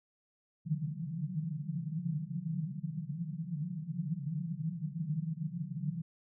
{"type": "band-pass noise", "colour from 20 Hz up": "white", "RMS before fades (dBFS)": -37, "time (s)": [0.65, 6.02], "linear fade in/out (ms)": 10, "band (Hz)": [140, 180], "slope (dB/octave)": 96, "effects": []}